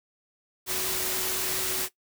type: tone in noise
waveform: sine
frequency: 372.8 Hz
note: F#4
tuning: 13 cents sharp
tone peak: -38 dBFS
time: 0.66-1.89 s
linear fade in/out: 50 ms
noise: white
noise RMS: -29 dBFS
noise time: 0.66-1.89 s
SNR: -12 dB
effects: noise-tail reverb RT60 0.1 s tail -17 dB re dry